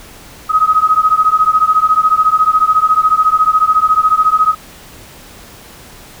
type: beating tone pair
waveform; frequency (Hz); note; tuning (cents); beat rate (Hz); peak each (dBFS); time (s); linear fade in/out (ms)
sine; 1258 / 1272; D#6 / D#6; +19 / +38; 14; -11; 0.49-4.55; 20
effects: pink hiss -37 dBFS RMS until 6.2 s